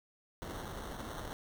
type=noise with sample-and-hold; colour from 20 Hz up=pink; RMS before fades=-43 dBFS; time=0.42-1.33 s; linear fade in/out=0 ms; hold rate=2450 Hz; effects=none